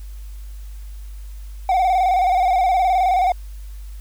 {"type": "tone with vibrato", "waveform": "triangle", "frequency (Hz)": 740, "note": "F#5", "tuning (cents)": 0, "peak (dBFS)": -12, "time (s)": [1.69, 3.32], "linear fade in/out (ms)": 2, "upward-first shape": "square", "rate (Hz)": 19, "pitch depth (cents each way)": 59, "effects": ["added 50 Hz sine -31 dBFS peak until 4 s", "white hiss -52 dBFS RMS until 4 s"]}